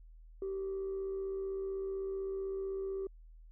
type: tone with amplitude modulation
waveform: sine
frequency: 386.8 Hz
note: G4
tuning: 23 cents flat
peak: -32 dBFS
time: 0.42-3.07 s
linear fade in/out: 2 ms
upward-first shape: sine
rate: 75.8 Hz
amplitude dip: 35%
effects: tanh soft clip ceiling -32 dBFS + added 40 Hz sine -52 dBFS peak until 3.51 s